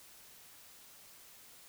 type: silence
effects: white hiss -57 dBFS RMS until 1.68 s